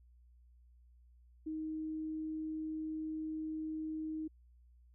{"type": "tone", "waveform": "sine", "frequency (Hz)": 313.5, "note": "D#4", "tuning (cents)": 13, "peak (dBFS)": -37, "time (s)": [1.46, 4.28], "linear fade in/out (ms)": 10, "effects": ["added 60 Hz sine -60 dBFS peak until 4.94 s"]}